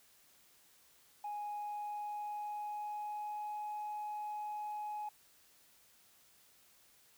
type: tone with pitch glide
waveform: sine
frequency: 830.6 to 840.7 Hz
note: G#5 to G#5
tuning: 0 to +21 cents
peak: -37 dBFS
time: 1.24-5.09 s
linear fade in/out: 5 ms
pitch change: +21 cents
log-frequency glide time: 1.49-3.68 s
effects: tanh soft clip ceiling -36 dBFS + white hiss -66 dBFS RMS until 7.17 s